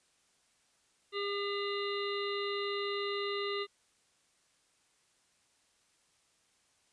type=harmonic tone; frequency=403.3 Hz; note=G4; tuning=49 cents sharp; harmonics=1 / 3 / 5 / 7 / 9 / 10; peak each=-35 / -40 / -42 / -43 / -45 / -45 dBFS; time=1.12-3.67 s; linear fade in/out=50 ms; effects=white hiss -71 dBFS RMS until 6.92 s + resampled to 22050 Hz